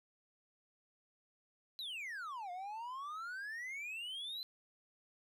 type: exponential two-way sweep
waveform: triangle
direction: down then up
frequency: 4102 to 698.5 to 4102 Hz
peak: -40 dBFS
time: 1.79-4.43 s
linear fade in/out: 0 ms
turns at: 2.51 s
effects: none